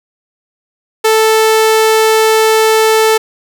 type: tone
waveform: sawtooth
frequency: 440 Hz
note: A4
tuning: in tune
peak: -3 dBFS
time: 1.04-3.18 s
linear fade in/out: 10 ms
effects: none